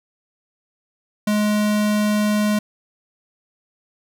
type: tone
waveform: square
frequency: 210 Hz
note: G#3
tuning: 19 cents sharp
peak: -17 dBFS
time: 1.27-2.59 s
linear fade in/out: 5 ms
effects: none